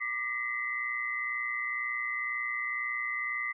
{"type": "tone cluster", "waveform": "sine", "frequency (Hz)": [1182, 1923, 2045], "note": ["D6", "B6", "C7"], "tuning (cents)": [11, -47, -40], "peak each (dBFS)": [-39, -38, -32], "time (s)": [0, 3.53], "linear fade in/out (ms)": 20, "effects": []}